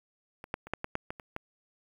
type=clicks; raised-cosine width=0.5 ms; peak=-28 / -16 / -30 / -15 / -18 / -15 / -21 / -29 / -20 dBFS; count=9; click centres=0.441 / 0.541 / 0.67 / 0.736 / 0.844 / 0.954 / 1.105 / 1.198 / 1.364 s; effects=8-bit